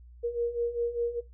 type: beating tone pair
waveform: sine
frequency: 469.7 / 474.7 Hz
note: A#4 / A#4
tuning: +13 / +31 cents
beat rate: 5 Hz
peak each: -32 / -29 dBFS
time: 0.23-1.21 s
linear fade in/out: 20 ms
effects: noise-tail reverb RT60 0.2 s tail -18 dB re dry + added 60 Hz sine -48 dBFS peak until 1.33 s